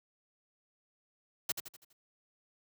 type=noise with echo; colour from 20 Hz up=white; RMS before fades=-32 dBFS; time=1.49-1.52 s; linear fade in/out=5 ms; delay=82 ms; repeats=5; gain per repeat=-7 dB; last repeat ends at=1.93 s; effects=high-pass 100 Hz 12 dB/octave